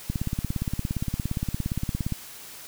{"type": "click train", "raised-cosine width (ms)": 5, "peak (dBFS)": -14, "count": 36, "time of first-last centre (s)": [0.1, 2.123], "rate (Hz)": 17.3, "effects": ["white hiss -43 dBFS RMS until 2.67 s"]}